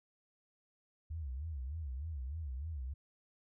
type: tone with vibrato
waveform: sine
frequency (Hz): 72.1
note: D2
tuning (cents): -31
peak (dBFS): -38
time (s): 1.1-2.94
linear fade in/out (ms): 10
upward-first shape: sine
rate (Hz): 3.3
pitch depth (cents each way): 240
effects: none